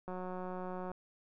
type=click train; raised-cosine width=1 ms; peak=-29 dBFS; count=154; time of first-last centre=0.08-0.916 s; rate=183 Hz; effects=none